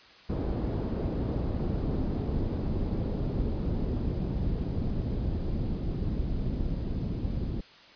pink noise with low-pass filter sweep, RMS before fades -30 dBFS, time 0.29-7.61 s, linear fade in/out 10 ms, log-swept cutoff 450 to 230 Hz, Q 0.7, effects white hiss -53 dBFS RMS until 7.95 s + resampled to 11025 Hz

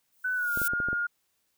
violet noise with exponential growth, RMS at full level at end -29 dBFS, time 0.12-0.68 s, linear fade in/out 5 ms, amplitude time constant 120 ms
sine tone with pitch glide, 1500 to 1420.7 Hz, F#6 to F6, +23 to +29 cents, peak -26 dBFS, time 0.24-1.07 s, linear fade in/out 10 ms, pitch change -94 cents, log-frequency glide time 0.35-0.52 s
clicks, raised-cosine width 2 ms, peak -23 dBFS, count 6, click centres 0.574 / 0.617 / 0.735 / 0.802 / 0.886 / 0.93 s
effects white hiss -74 dBFS RMS until 1.57 s

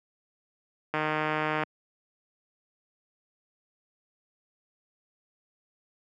click train, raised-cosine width 0.5 ms, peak -13 dBFS, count 108, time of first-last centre 0.94-1.635 s, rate 154 Hz, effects high-pass 150 Hz 12 dB/octave

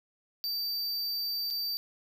square tone with dropouts, 4645 Hz, D8, 20 cents flat, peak -31 dBFS, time 0.44-1.77 s, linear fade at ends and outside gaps 0 ms, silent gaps 1.503-1.508 s, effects none

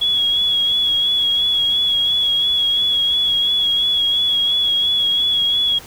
sine tone with vibrato, 3346 Hz, G#7, 12 cents sharp, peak -14 dBFS, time 0.01-5.79 s, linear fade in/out 10 ms, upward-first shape sine, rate 2.9 Hz, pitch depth 29 cents each way, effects pink hiss -39 dBFS RMS until 5.86 s

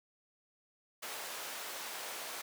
pink high-pass noise, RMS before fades -43 dBFS, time 1.02-2.42 s, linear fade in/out 10 ms, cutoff 620 Hz, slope 12 dB/octave, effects none

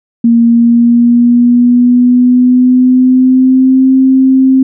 sine tone with pitch glide, 233.1 to 263.2 Hz, A#3 to C4, 0 to +10 cents, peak -3 dBFS, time 0.24-4.63 s, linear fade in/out 5 ms, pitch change +210 cents, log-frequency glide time 0.44-3.93 s, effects none

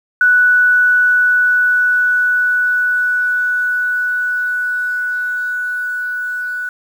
sine tone with level ramp, 1480 Hz, F#6, in tune, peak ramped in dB -7 to -19 dBFS, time 0.21-6.69 s, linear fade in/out 2 ms, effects 7-bit

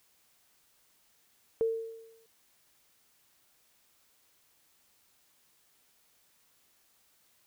sine tone with exponential decay, 452.2 Hz, A4, 47 cents sharp, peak -23 dBFS, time 1.61-2.26 s, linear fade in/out 0 ms, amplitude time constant 140 ms, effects white hiss -68 dBFS RMS until 7.46 s

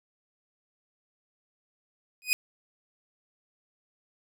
sawtooth tone with exponential growth, 2494 Hz, D#7, 3 cents sharp, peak -14 dBFS, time 2.22-2.33 s, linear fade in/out 0 ms, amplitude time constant 23 ms, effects none

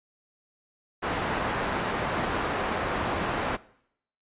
white low-pass noise, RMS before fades -29 dBFS, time 1.02-3.57 s, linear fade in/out 20 ms, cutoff 1300 Hz, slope 12 dB/octave, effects noise-tail reverb RT60 0.7 s tail -20 dB re dry + resampled to 8000 Hz

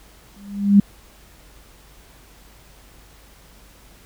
sine tone with exponential growth, 201.2 Hz, G3, 45 cents sharp, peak -5 dBFS, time 0.36-0.8 s, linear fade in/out 5 ms, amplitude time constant 95 ms, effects added 50 Hz sine -50 dBFS peak until 4.05 s + pink hiss -50 dBFS RMS until 4.05 s

